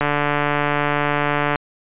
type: click train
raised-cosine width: 0.5 ms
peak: -4 dBFS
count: 227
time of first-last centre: 0.01-1.558 s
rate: 146 Hz
effects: resampled to 8000 Hz